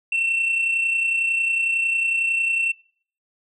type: tone pair together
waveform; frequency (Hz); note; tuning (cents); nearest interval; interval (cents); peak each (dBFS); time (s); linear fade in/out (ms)
sine; 2669 / 2700; E7 / E7; +21 / +41; unison; 20; -27 / -18; 0.12-2.72; 5
effects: noise-tail reverb RT60 0.5 s tail -23 dB re dry + tanh soft clip ceiling -16 dBFS